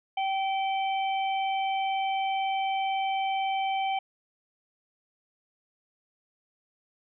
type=harmonic tone; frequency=774 Hz; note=G5; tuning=22 cents flat; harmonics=1 / 3 / 4; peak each=-26 / -36 / -38 dBFS; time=0.17-3.99 s; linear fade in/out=5 ms; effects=none